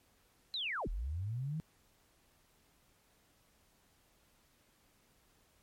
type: linear two-way sweep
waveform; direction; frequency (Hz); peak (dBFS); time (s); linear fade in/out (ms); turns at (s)
sine; down then up; 4141 to 34.15 to 163.4; -35; 0.54-1.6; 0; 0.88
effects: pink hiss -70 dBFS RMS until 5.62 s + MP3 64 kbps